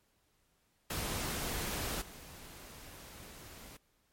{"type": "noise with level steps", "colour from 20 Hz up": "pink", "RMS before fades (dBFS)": [-37, -51], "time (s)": [0.9, 3.77], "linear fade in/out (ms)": 5, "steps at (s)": 2.01, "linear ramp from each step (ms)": 10, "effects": ["pink hiss -74 dBFS RMS until 4.12 s", "MP3 64 kbps"]}